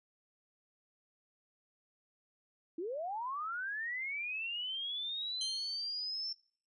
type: linear sweep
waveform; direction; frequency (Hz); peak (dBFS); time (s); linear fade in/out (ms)
sine; up; 312.5 to 5400; -36; 2.78-6.33; 5
type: tone with exponential decay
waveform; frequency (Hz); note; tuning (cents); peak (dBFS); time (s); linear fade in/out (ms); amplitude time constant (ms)
sawtooth; 3136; G7; 0; -32; 5.41-6.06; 2; 140
effects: noise-tail reverb RT60 0.5 s tail -24 dB re dry + resampled to 24000 Hz